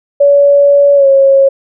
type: tone with pitch glide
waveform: sine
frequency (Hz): 568 to 545.5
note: C#5 to C#5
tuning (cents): +42 to -28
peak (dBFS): -3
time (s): 0.2-1.49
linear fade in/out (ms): 10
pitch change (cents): -70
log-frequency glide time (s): 0.95-1.07
effects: none